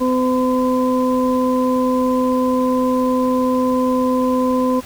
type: harmonic tone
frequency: 254.7 Hz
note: C4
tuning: 46 cents flat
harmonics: 1 / 2 / 4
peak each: -16 / -19 / -22 dBFS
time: 0-4.81 s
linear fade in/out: 20 ms
effects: pink hiss -38 dBFS RMS until 4.85 s